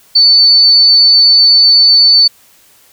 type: tone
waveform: sine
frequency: 4504 Hz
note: C#8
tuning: 27 cents sharp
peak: -3 dBFS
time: 0.15-2.28 s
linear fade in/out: 10 ms
effects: white hiss -46 dBFS RMS until 2.92 s